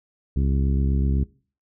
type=harmonic tone; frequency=68 Hz; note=C#2; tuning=33 cents flat; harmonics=1 / 2 / 3 / 4 / 5 / 6; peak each=-20 / -25 / -29 / -33 / -38 / -41 dBFS; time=0.36-1.24 s; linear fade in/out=5 ms; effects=noise-tail reverb RT60 0.4 s tail -21 dB re dry